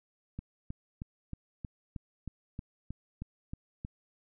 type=click train; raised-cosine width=5 ms; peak=-26 dBFS; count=12; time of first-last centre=0.39-3.849 s; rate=3.18 Hz; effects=none